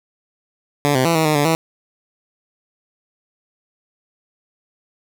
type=tone with pitch steps; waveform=10% pulse; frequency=144.7 / 129.4 / 167.3 / 159.6 / 153.2 / 145.1 / 162.5 Hz; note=D3 / C3 / E3 / D#3 / D#3 / D3 / E3; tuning=-25 / -19 / +26 / +44 / -27 / -21 / -24 cents; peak=-6 dBFS; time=0.85-1.55 s; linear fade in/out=0 ms; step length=100 ms; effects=none